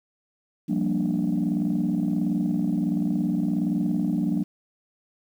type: chord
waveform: sine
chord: G minor seventh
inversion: third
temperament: equal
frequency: 174.61 / 196 / 233.1 / 293.7 Hz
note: F3 / G3 / Bb3 / D4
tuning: 0 / 0 / 0 / 0 cents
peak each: -26 dBFS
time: 0.68-4.44 s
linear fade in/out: 20 ms
effects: tanh soft clip ceiling -16 dBFS + 9-bit